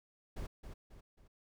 brown noise with echo, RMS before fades -41 dBFS, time 0.36-0.47 s, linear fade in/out 10 ms, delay 270 ms, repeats 3, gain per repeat -7 dB, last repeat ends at 1.28 s, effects none

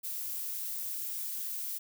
violet noise, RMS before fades -37 dBFS, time 0.03-1.79 s, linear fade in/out 20 ms, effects none

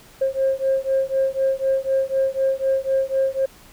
sine beating tone pair, 533 / 537 Hz, C5 / C5, +32 / +45 cents, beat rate 4 Hz, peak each -20 dBFS, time 0.21-3.46 s, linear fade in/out 10 ms, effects tanh soft clip ceiling -12 dBFS + pink hiss -48 dBFS RMS until 3.72 s

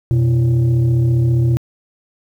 sine tone with frequency modulation, 123.47 Hz, B2, in tune, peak -10 dBFS, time 0.11-1.57 s, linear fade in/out 0 ms, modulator 212 Hz, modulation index 0.48, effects tanh soft clip ceiling -7 dBFS + 8-bit

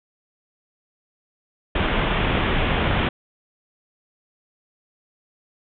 pink low-pass noise, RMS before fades -21 dBFS, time 1.75-3.09 s, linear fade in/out 5 ms, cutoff 3500 Hz, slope 96 dB/octave, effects none

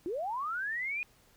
sine linear sweep, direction up, 315.2 to 2489 Hz, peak -32 dBFS, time 0.06-1.03 s, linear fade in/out 0 ms, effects pink hiss -64 dBFS RMS until 1.36 s

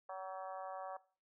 harmonic tone with a mistuned harmonic, 188.8 Hz, F#3, 35 cents sharp, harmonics 3 / 4 / 5 / 6 / 7 / 8 / 9, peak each -48 / -47 / -51 / -50 / -57 / -64 / -62 dBFS, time 0.09-0.97 s, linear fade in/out 5 ms, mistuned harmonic 8, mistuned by +64 cents, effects noise-tail reverb RT60 0.4 s tail -19 dB re dry

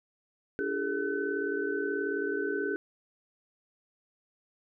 sine tone cluster, 290.1 / 342.8 / 402.8 / 441.4 / 1513 Hz, D4 / F4 / G4 / A4 / F#6, -21 / -32 / +47 / +5 / +38 cents, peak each -36 / -39 / -32 / -37 / -35 dBFS, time 0.59-2.76 s, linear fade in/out 0 ms, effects none

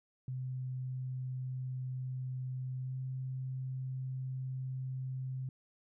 sine tone with pitch glide, 128.7 to 130.35 Hz, C3 to C3, -28 to -6 cents, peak -36 dBFS, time 0.28-5.49 s, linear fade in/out 2 ms, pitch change +22 cents, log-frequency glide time 2.78-2.97 s, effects none

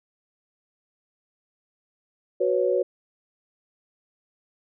sine chord, F# suspended fourth, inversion none, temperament equal, 370 / 493.9 / 554.4 Hz, F#4 / B4 / C#5, 0 / 0 / 0 cents, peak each -24 dBFS, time 2.4-2.83 s, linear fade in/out 10 ms, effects none

